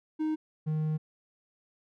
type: tone pair in turn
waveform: triangle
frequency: 311.1 / 155.13 Hz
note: D#4 / D#3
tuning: 0 / -5 cents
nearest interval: octave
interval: 1205 cents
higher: first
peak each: -25 dBFS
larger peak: neither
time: 0.19-0.36 / 0.66-0.98 s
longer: second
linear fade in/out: 20 ms
effects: none